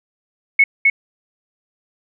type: tone with echo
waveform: sine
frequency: 2200 Hz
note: C#7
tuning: 14 cents flat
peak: -7 dBFS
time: 0.59-0.64 s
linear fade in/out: 5 ms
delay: 260 ms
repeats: 1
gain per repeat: -2 dB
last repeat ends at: 0.9 s
effects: none